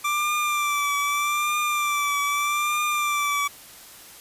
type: tone with vibrato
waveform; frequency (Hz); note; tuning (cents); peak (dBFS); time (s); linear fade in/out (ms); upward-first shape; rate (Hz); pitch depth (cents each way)
25% pulse; 1174.7; D6; 0; -18; 0.04-3.48; 10; triangle; 0.81; 48
effects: white hiss -45 dBFS RMS until 4.2 s + resampled to 32000 Hz